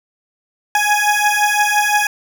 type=beating tone pair; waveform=20% pulse; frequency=830.6 / 836.4 Hz; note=G#5 / G#5; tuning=0 / +12 cents; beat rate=5.8 Hz; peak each=-11 dBFS; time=0.75-2.07 s; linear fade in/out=2 ms; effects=none